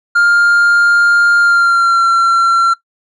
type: tone with pitch glide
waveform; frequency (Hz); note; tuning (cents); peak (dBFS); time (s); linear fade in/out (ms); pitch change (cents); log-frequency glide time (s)
triangle; 1404 to 1362.5; F6 to F6; +9 to -43; -5; 0.15-2.74; 10; -52; 1.39-2.05
effects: noise-tail reverb RT60 0.1 s tail -18 dB re dry + resampled to 24000 Hz